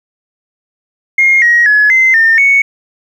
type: tone with pitch steps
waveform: sine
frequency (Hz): 2136 / 1893 / 1696 / 2067 / 1811 / 2219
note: C7 / A#6 / G#6 / C7 / A6 / C#7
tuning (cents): +35 / +26 / +36 / -22 / +49 / +1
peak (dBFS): -4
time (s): 1.18-2.62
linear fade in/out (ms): 5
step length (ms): 240
effects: tanh soft clip ceiling 0 dBFS + 7-bit